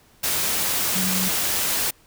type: tone in noise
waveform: sine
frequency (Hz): 186.3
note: F#3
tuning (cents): +12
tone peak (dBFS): -25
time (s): 0.95-1.29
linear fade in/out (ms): 10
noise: white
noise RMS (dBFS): -23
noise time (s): 0.23-1.91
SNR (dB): -5
effects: pink hiss -56 dBFS RMS until 2.06 s